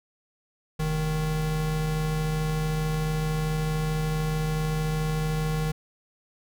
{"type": "tone pair together", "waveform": "square", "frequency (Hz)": [43.65, 155.56], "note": ["F1", "D#3"], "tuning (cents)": [0, 0], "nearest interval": "octave + minor seventh", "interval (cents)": 2200, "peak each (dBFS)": [-32, -26], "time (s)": [0.79, 5.72], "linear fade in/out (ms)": 10, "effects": []}